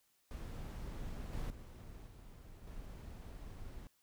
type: noise with level steps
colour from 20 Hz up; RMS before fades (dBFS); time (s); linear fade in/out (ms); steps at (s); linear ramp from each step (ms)
brown; -44 / -40 / -51 / -54 / -49; 0.31-3.87; 0; 1.33 / 1.5 / 2.07 / 2.67; 2
effects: white hiss -75 dBFS RMS until 4.02 s